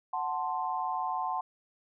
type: chord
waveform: sine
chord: F# diminished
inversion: none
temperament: equal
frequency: 740 / 880 / 1046.5 Hz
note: F#5 / A5 / C6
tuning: 0 / 0 / 0 cents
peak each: -34 dBFS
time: 0.13-1.41 s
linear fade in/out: 5 ms
effects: none